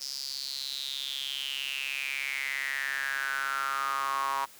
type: tone with high-pass filter sweep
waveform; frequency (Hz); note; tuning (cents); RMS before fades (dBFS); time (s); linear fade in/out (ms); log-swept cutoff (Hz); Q
sawtooth; 136.8; C#3; -23; -33; 0-4.46; 20; 5200 to 990; 8
effects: white hiss -53 dBFS RMS until 4.59 s + high-pass 60 Hz 12 dB/octave